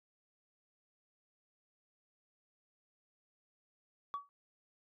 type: tone with exponential decay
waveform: sine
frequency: 1137 Hz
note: C#6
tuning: 44 cents sharp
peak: -31 dBFS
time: 4.14-4.29 s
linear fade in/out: 0 ms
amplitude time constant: 31 ms
effects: tanh soft clip ceiling -33 dBFS